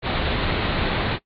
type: low-pass noise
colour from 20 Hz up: pink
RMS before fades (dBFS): -23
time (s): 0.02-1.19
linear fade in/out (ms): 50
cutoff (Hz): 4200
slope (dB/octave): 96
effects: noise-tail reverb RT60 0.1 s tail -20 dB re dry + AAC 48 kbps